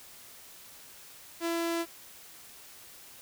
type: tone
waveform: sawtooth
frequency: 335.7 Hz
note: E4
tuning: 32 cents sharp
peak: -25 dBFS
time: 1.4-1.86 s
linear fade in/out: 50 ms
effects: white hiss -51 dBFS RMS until 3.21 s